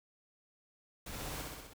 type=noise with echo; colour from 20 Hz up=pink; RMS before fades=-45 dBFS; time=1.06-1.42 s; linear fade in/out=5 ms; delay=63 ms; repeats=5; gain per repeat=-2 dB; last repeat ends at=1.735 s; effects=none